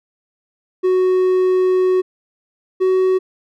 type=tone pair in turn; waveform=triangle; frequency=370 / 374.1 Hz; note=F#4 / F#4; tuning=0 / +19 cents; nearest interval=unison; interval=19 cents; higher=second; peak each=-10 dBFS; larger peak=neither; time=0.83-2.02 / 2.8-3.19 s; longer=first; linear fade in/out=20 ms; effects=none